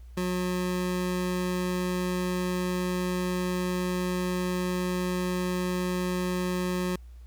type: tone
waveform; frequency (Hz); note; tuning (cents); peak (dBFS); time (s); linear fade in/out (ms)
25% pulse; 181; F#3; -38; -23; 0.17-6.96; 5
effects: added 60 Hz sine -43 dBFS peak until 7.26 s + pink hiss -66 dBFS RMS until 7.26 s